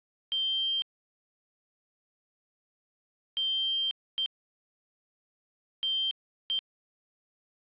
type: tone bursts at uneven times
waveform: sine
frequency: 3151 Hz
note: G7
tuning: 8 cents sharp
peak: -26 dBFS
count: 5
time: 0.32-0.82 / 3.37-3.91 / 4.18-4.26 / 5.83-6.11 / 6.5-6.59 s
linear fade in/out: 0 ms
effects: resampled to 8000 Hz + 11-bit